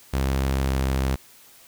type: tone with pitch glide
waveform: sawtooth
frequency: 67 to 66.38 Hz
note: C2 to C2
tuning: +42 to +26 cents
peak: -17 dBFS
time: 0.13-1.16 s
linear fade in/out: 10 ms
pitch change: -16 cents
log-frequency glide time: 0.64-0.74 s
effects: white hiss -51 dBFS RMS until 1.67 s